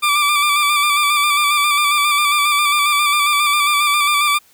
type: tone with vibrato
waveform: 20% pulse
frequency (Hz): 1174.7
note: D6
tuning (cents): 0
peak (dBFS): -8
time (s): 0.02-4.39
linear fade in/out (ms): 20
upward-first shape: square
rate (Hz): 7.4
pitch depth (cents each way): 31
effects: white hiss -52 dBFS RMS until 4.53 s